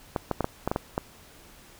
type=clicks; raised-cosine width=1 ms; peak=-11 dBFS; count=8; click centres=0.162 / 0.313 / 0.407 / 0.444 / 0.676 / 0.715 / 0.761 / 0.979 s; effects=pink hiss -52 dBFS RMS until 1.79 s